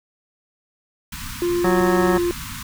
pink band-stop noise, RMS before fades -32 dBFS, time 1.12-2.63 s, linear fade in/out 5 ms, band 270 to 940 Hz, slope 96 dB/octave
triangle tone, 349.2 Hz, F4, in tune, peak -16 dBFS, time 1.42-2.31 s, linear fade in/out 0 ms
harmonic tone, 184.2 Hz, F#3, 7 cents flat, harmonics 1 / 2 / 3 / 4 / 5 / 6 / 7 / 9 / 10, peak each -21 / -24 / -26 / -27 / -28 / -29 / -29 / -31 / -31 dBFS, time 1.64-2.18 s, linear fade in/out 5 ms
effects none

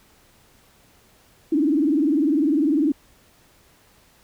sine tone with vibrato, 298.8 Hz, D4, 30 cents sharp, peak -16 dBFS, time 1.52-2.92 s, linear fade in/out 5 ms, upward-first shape triangle, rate 20 Hz, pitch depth 220 cents each way, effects pink hiss -56 dBFS RMS until 4.23 s

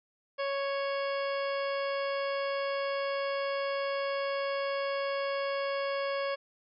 harmonic tone, 554.4 Hz, C#5, in tune, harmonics 1 / 2 / 3 / 4 / 5 / 6 / 8 / 9, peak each -31 / -37 / -41 / -43 / -45 / -47 / -49 / -50 dBFS, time 0.38-6.36 s, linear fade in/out 20 ms, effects none

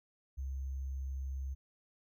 sine tone with sample-and-hold, 67.1 Hz, C2, 44 cents sharp, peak -36 dBFS, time 0.37-1.55 s, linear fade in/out 20 ms, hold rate 6300 Hz, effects none

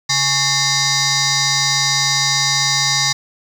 sine tone with frequency modulation, 138.3 Hz, C#3, 4 cents flat, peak -12 dBFS, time 0.09-3.13 s, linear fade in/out 10 ms, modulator 973 Hz, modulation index 6.3, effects tanh soft clip ceiling -10 dBFS + 7-bit

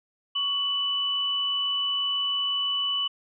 sine tone pair together, 1120.3 / 2978 Hz, C#6 / F#7, +18 / +11 cents, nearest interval octave + perfect fourth, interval 1693 cents, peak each -35 / -24 dBFS, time 0.35-3.08 s, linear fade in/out 10 ms, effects none

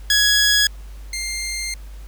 15% pulse tone pair in turn, 1672 / 2107 Hz, G#6 / C7, +11 / +12 cents, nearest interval major third, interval 401 cents, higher second, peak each -7 / -18 dBFS, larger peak first, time 0.1-0.67 / 1.13-1.74 s, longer second, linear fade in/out 2 ms, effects added 50 Hz sine -33 dBFS peak until 2.07 s + pink hiss -50 dBFS RMS until 2.07 s

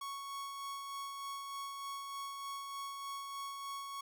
45% pulse tone with tremolo, 1108.7 Hz, C#6, in tune, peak -40 dBFS, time 0.01-4.01 s, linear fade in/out 5 ms, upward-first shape sine, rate 3.3 Hz, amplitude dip 30%, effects none

